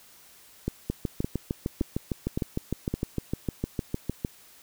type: two click trains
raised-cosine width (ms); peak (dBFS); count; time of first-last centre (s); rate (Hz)
3; -14 / -14; 5 / 23; 0.68-2.94 / 0.9-4.249; 1.77 / 6.57
effects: white hiss -54 dBFS RMS until 4.62 s